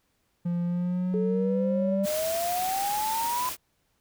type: tone with pitch glide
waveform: triangle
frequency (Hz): 173.6 to 195.99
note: F3 to G3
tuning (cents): -10 to 0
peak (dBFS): -23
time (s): 0.45-2.06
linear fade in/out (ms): 10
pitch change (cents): +210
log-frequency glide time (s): 0.64-1.72
type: exponential sweep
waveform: sine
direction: up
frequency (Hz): 426.3 to 1014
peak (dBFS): -26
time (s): 1.14-3.49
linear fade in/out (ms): 0
type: noise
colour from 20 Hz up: white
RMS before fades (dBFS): -34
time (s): 2.03-3.57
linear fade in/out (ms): 50
effects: pink hiss -72 dBFS RMS until 4 s